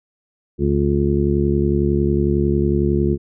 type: harmonic tone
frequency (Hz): 71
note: C#2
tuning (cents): +42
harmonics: 1 / 2 / 3 / 4 / 5 / 6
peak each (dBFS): -21 / -21 / -21 / -31 / -19 / -27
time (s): 0.58-3.18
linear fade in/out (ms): 50
effects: none